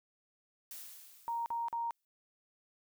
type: noise with exponential decay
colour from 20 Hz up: blue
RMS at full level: -45 dBFS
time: 0.71-2.05 s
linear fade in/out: 1 ms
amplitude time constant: 290 ms
type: tone bursts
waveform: sine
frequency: 932.3 Hz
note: A#5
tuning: in tune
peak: -33 dBFS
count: 3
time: 1.28-1.908 s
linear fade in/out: 0 ms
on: 180 ms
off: 44 ms
effects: none